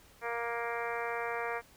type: harmonic tone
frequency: 234.4 Hz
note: A#3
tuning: 10 cents sharp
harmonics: 2 / 3 / 4 / 5 / 6 / 7 / 8 / 9 / 10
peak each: -38 / -40 / -41 / -42 / -43 / -43 / -44 / -45 / -45 dBFS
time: 0.21-1.62 s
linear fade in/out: 50 ms
effects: pink hiss -60 dBFS RMS until 1.76 s